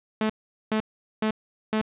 sawtooth tone bursts, 217 Hz, A3, 24 cents flat, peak -18 dBFS, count 4, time 0.21-1.814 s, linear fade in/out 2 ms, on 86 ms, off 420 ms, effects resampled to 8000 Hz + 10-bit

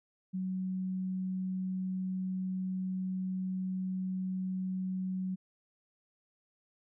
sine tone, 186.6 Hz, F#3, 15 cents sharp, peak -32 dBFS, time 0.33-5.36 s, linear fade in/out 20 ms, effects none

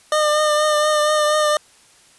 25% pulse tone with vibrato, 605 Hz, D#5, 49 cents flat, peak -11 dBFS, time 0.12-1.57 s, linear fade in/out 2 ms, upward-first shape triangle, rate 4.2 Hz, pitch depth 28 cents each way, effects white hiss -51 dBFS RMS until 2.18 s + resampled to 24000 Hz

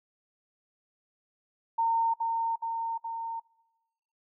sine tone with echo, 914 Hz, A#5, 34 cents flat, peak -23 dBFS, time 1.78-2.14 s, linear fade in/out 10 ms, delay 420 ms, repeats 3, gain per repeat -3 dB, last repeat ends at 3.4 s, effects noise-tail reverb RT60 1.0 s tail -23 dB re dry

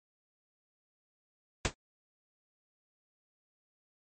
pink noise with exponential decay, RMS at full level -24 dBFS, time 1.65-1.74 s, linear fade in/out 0 ms, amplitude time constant 19 ms, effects MP3 32 kbps

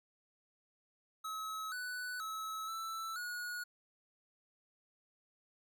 square tone with pitch steps, 1286 / 1489 / 1295 / 1324 / 1452 Hz, E6 / F#6 / E6 / E6 / F#6, -43 / +11 / -31 / +7 / -33 cents, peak -40 dBFS, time 1.24-3.64 s, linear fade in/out 10 ms, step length 480 ms, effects none

